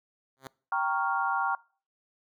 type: tone with exponential growth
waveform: 5% pulse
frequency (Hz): 133.1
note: C3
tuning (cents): +30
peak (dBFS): -26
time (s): 0.37-0.47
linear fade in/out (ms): 0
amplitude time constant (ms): 20
type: chord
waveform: sine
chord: G half-diminished seventh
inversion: none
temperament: equal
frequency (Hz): 784 / 932.3 / 1108.7 / 1396.9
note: G5 / Bb5 / Db6 / F6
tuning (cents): 0 / 0 / 0 / 0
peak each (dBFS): -31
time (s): 0.72-1.55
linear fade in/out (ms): 2
effects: noise-tail reverb RT60 0.4 s tail -23 dB re dry